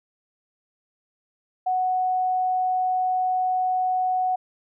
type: tone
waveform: sine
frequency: 740 Hz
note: F#5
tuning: in tune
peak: -20 dBFS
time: 1.66-4.36 s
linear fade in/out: 10 ms
effects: none